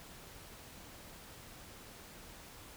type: silence
effects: pink hiss -53 dBFS RMS until 2.76 s